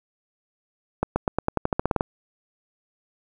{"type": "accelerating click train", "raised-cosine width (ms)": 1, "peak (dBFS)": -7, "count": 13, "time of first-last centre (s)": [1.03, 2.009], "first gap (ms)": 130, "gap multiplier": 0.91, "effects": ["8-bit"]}